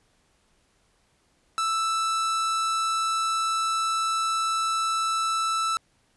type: tone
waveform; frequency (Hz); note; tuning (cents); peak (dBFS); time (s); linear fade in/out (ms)
45% pulse; 1321; E6; +3; -23; 1.58-5.77; 0
effects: pink hiss -66 dBFS RMS until 6.16 s + resampled to 24000 Hz